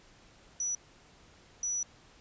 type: tone bursts at uneven times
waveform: sine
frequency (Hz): 5900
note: F#8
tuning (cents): -6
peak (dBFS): -30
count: 2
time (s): 0.6-0.75 / 1.63-1.83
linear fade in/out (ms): 2
effects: pink hiss -59 dBFS RMS until 2.2 s + resampled to 16000 Hz